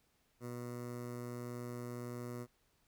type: tone with notch filter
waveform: 15% pulse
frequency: 121.5 Hz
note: B2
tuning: 28 cents flat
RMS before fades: -44 dBFS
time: 0.4-2.47 s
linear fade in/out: 50 ms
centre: 3200 Hz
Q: 0.68
effects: pink hiss -75 dBFS RMS until 2.87 s